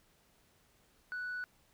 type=tone; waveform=sine; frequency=1480 Hz; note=F#6; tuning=in tune; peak=-35 dBFS; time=1.12-1.44 s; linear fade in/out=0 ms; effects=tanh soft clip ceiling -35 dBFS + pink hiss -69 dBFS RMS until 1.73 s